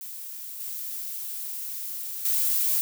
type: noise with level steps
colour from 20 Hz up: violet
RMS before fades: -38 / -34 / -24 dBFS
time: 0.01-2.81 s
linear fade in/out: 0 ms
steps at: 0.6 / 2.25 s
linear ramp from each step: 2 ms
effects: none